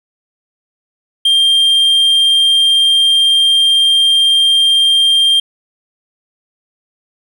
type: tone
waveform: triangle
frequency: 3189 Hz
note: G7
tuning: 29 cents sharp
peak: -6 dBFS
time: 1.25-5.4 s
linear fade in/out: 5 ms
effects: none